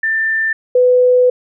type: tone pair in turn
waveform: sine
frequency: 1783 / 499.2 Hz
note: A6 / B4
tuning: +22 / +19 cents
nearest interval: octave + minor seventh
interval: 2203 cents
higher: first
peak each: -13 / -7 dBFS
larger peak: second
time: 0.03-0.53 / 0.75-1.3 s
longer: second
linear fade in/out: 5 ms
effects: none